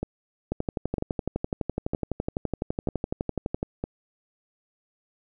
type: two click trains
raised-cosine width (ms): 2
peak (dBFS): -15 / -13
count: 5 / 38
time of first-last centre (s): 0.03-3.84 / 0.52-3.629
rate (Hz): 1.05 / 11.9
effects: none